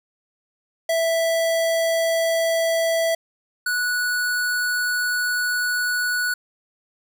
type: tone pair in turn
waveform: square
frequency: 659.3 / 1472 Hz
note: E5 / F#6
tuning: 0 / -9 cents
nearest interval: octave + major second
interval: 1391 cents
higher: second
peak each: -19 / -21 dBFS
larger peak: first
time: 0.89-3.15 / 3.66-6.34 s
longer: second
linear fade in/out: 5 ms
effects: none